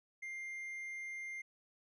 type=tone; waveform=triangle; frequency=2100 Hz; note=C7; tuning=6 cents sharp; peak=-40 dBFS; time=0.22-1.42 s; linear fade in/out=10 ms; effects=resampled to 24000 Hz